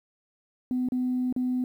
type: tone with dropouts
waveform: sine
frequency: 252 Hz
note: B3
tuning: 35 cents sharp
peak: -23 dBFS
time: 0.71-1.64 s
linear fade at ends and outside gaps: 1 ms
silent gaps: 0.887-0.921 / 1.326-1.363 s
effects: tanh soft clip ceiling -20 dBFS + 10-bit